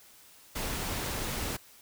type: noise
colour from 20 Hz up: pink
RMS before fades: -34 dBFS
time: 0.55-1.57 s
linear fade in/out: 10 ms
effects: white hiss -56 dBFS RMS until 1.81 s